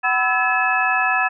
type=tone cluster; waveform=sine; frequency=754 / 998 / 1308 / 1706 / 2596 Hz; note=F#5 / B5 / E6 / G#6 / E7; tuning=+32 / +18 / -14 / +46 / -27 cents; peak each=-22 / -25 / -23 / -20 / -23 dBFS; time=0.03-1.29 s; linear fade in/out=20 ms; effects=none